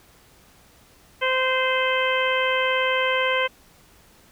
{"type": "harmonic tone", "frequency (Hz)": 518, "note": "C5", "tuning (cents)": -17, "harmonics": [1, 2, 3, 4, 5, 6], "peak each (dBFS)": [-24, -26, -27, -26, -29, -29], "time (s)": [1.21, 3.48], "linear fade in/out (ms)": 20, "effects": ["pink hiss -54 dBFS RMS until 4.31 s"]}